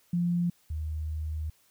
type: tone pair in turn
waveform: sine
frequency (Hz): 173.9 / 77.6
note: F3 / D#2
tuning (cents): -7 / -4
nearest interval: octave + major second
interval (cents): 1397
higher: first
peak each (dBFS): -24 / -30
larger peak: first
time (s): 0.13-0.5 / 0.7-1.5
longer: second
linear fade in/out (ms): 5
effects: white hiss -65 dBFS RMS until 1.7 s